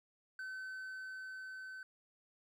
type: tone with level ramp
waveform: triangle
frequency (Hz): 1526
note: G6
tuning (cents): -47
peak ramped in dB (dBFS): -40 to -44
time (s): 0.39-1.83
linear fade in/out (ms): 2
effects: none